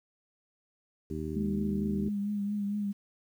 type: harmonic tone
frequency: 77.78 Hz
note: D#2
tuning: in tune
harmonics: 1 / 2 / 3 / 4 / 5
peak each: -39 / -39 / -39 / -39 / -39 dBFS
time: 1.1-2.09 s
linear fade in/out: 5 ms
type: tone with vibrato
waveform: sine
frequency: 204.4 Hz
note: G#3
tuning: 27 cents flat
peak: -29 dBFS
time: 1.35-2.93 s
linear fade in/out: 20 ms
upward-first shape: triangle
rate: 4.4 Hz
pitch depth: 42 cents each way
effects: 10-bit